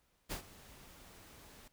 pink noise with ADSR envelope, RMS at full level -39 dBFS, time 0.29-1.68 s, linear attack 27 ms, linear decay 100 ms, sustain -18 dB, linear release 4 ms, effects pink hiss -75 dBFS RMS until 1.72 s

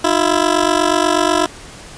15% pulse ring-modulated tone, 333.4 Hz, E4, 20 cents sharp, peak -3 dBFS, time 0.04-1.46 s, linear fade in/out 2 ms, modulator 24.1 Hz, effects pink hiss -36 dBFS RMS until 1.97 s + resampled to 22050 Hz

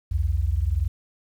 sine tone pair together, 63.4 / 84.36 Hz, B1 / E2, +46 / +41 cents, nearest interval perfect fourth, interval 495 cents, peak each -23 dBFS, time 0.11-0.88 s, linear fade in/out 10 ms, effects 9-bit

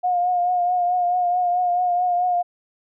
sine tone with vibrato, 715 Hz, F5, 41 cents sharp, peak -17 dBFS, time 0.03-2.43 s, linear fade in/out 20 ms, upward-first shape triangle, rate 4.6 Hz, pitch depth 38 cents each way, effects none

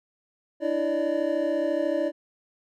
triangle tone cluster, 298.2 / 330.6 / 574 / 608 Hz, D4 / E4 / D5 / D#5, +27 / +5 / -40 / -40 cents, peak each -29 / -27 / -25 / -27 dBFS, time 0.6-2.12 s, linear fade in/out 50 ms, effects none

